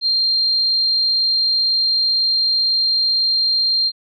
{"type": "tone", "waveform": "sine", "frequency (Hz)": 4186, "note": "C8", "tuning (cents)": 0, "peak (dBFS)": -14, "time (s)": [0.01, 3.92], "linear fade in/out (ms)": 50, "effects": []}